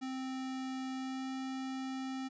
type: tone with pitch glide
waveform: square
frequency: 261.6 to 263.4 Hz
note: C4 to C4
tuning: 0 to +12 cents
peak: -38 dBFS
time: 0.01-2.29 s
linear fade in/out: 20 ms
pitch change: +12 cents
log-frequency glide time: 0.94-1.31 s
effects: resampled to 16000 Hz